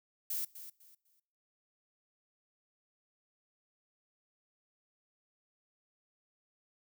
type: noise with echo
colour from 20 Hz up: violet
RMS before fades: -36 dBFS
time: 0.3-0.45 s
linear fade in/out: 5 ms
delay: 250 ms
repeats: 3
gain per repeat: -12 dB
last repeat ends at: 1.2 s
effects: noise-tail reverb RT60 0.7 s tail -23 dB re dry